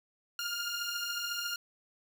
15% pulse beating tone pair, 1400 / 1414 Hz, F6 / F6, +4 / +21 cents, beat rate 14 Hz, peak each -32 / -29 dBFS, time 0.39-1.56 s, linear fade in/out 2 ms, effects none

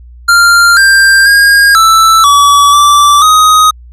square tone with pitch steps, 1392 / 1586 / 1625 / 1322 / 1143 / 1165 / 1254 Hz, F6 / G6 / G#6 / E6 / D6 / D6 / D#6, -6 / +20 / -38 / +5 / -47 / -14 / +13 cents, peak -3 dBFS, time 0.28-3.71 s, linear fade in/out 10 ms, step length 490 ms, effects added 60 Hz sine -30 dBFS peak until 3.92 s + low-pass 12000 Hz 12 dB/octave

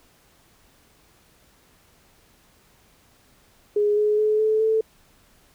sine tone with pitch steps, 415.3 / 421.6 / 428 / 434.4 / 441 Hz, G#4 / G#4 / A4 / A4 / A4, 0 / +26 / -48 / -22 / +4 cents, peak -17 dBFS, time 3.76-4.81 s, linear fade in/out 5 ms, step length 210 ms, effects pink hiss -58 dBFS RMS until 5.54 s

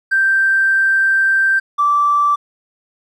triangle tone pair in turn, 1568 / 1165 Hz, G6 / D6, 0 / -14 cents, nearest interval perfect fourth, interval 514 cents, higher first, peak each -7 dBFS, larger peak neither, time 0.11-1.6 / 1.78-2.36 s, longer first, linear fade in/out 20 ms, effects tanh soft clip ceiling -9 dBFS

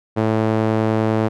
sawtooth tone with band-pass filter, 110 Hz, A2, in tune, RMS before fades -18 dBFS, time 0.16-1.29 s, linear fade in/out 20 ms, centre 460 Hz, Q 0.7, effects none

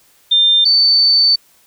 sine tone pair in turn, 3600 / 4536 Hz, A7 / C#8, +39 / +39 cents, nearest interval major third, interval 400 cents, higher second, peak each -8 dBFS, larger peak neither, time 0.31-0.65 / 0.65-1.36 s, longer second, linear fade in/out 10 ms, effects white hiss -52 dBFS RMS until 1.66 s

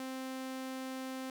sawtooth tone, 261.6 Hz, C4, in tune, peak -35 dBFS, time 0-1.3 s, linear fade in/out 2 ms, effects none

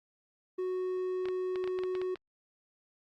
triangle tone, 368.9 Hz, F#4, 5 cents flat, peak -29 dBFS, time 0.58-2.15 s, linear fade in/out 10 ms
clicks, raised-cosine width 0.3 ms, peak -26 dBFS, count 10, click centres 1.256 / 1.286 / 1.558 / 1.641 / 1.676 / 1.789 / 1.836 / 1.952 / 2.016 / 2.157 s
effects Opus 32 kbps

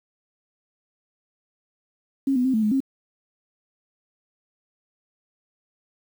sine tone with pitch steps, 271.9 / 249.3 / 261.7 / 219.5 / 212.2 / 268.9 Hz, C#4 / B3 / C4 / A3 / G#3 / C4, -33 / +16 / 0 / -4 / +38 / +47 cents, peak -18 dBFS, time 2.27-2.804 s, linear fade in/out 5 ms, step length 89 ms, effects 8-bit

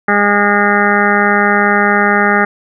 harmonic tone, 204.4 Hz, G#3, 27 cents flat, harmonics 1 / 2 / 3 / 4 / 6 / 7 / 8 / 9 / 10, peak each -16 / -17 / -21 / -16 / -17 / -16 / -19 / -16 / -22 dBFS, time 0.08-2.45 s, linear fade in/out 5 ms, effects none

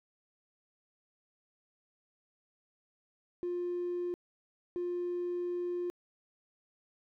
triangle tone bursts at uneven times, 352.9 Hz, F4, 18 cents sharp, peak -29 dBFS, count 2, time 3.43-4.14 / 4.76-5.9 s, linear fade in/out 0 ms, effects tanh soft clip ceiling -29 dBFS

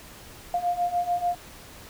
sine beating tone pair, 700 / 706.8 Hz, F5 / F5, +4 / +21 cents, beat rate 6.8 Hz, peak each -28 / -25 dBFS, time 0.54-1.35 s, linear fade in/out 2 ms, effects pink hiss -46 dBFS RMS until 1.89 s

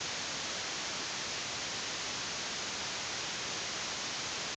white low-pass noise, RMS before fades -38 dBFS, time 0-4.55 s, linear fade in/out 10 ms, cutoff 6900 Hz, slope 96 dB/octave, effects high-pass 80 Hz 12 dB/octave

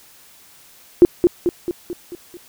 sine tone with echo, 350 Hz, F4, 4 cents sharp, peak -3 dBFS, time 1.02-1.05 s, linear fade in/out 0 ms, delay 220 ms, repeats 6, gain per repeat -5 dB, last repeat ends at 2.37 s, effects white hiss -48 dBFS RMS until 2.48 s

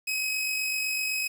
sawtooth tone with amplitude modulation, 2542 Hz, D#7, 36 cents sharp, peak -22 dBFS, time 0.07-1.28 s, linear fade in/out 10 ms, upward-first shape sine, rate 47.9 Hz, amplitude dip 35%, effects 8-bit

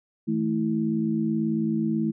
sine tone cluster, 161.2 / 219.6 / 327.3 Hz, E3 / A3 / E4, -38 / -3 / -12 cents, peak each -30 / -24 / -28 dBFS, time 0.27-2.12 s, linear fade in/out 20 ms, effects none

